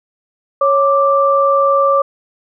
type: tone pair together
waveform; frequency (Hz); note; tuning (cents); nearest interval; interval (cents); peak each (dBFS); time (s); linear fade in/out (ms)
sine; 553.1 / 1174.7; C#5 / D6; -4 / 0; octave + minor second; 1304; -12; 0.61-2.02; 5
effects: none